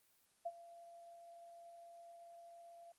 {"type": "tone with ADSR envelope", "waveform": "sine", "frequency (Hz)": 684, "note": "F5", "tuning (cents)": -36, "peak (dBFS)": -37, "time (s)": [0.45, 2.92], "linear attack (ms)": 13, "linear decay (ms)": 43, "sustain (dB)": -17, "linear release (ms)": 3, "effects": ["white hiss -74 dBFS RMS until 2.98 s", "Opus 24 kbps"]}